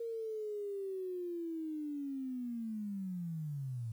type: linear sweep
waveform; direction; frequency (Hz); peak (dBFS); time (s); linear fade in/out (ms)
sine; down; 466.2 to 110; -37; 0-3.92; 5
effects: 11-bit